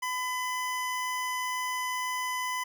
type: tone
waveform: 25% pulse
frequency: 1006 Hz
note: B5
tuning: 32 cents sharp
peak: -26 dBFS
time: 0.02-2.64 s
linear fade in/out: 10 ms
effects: none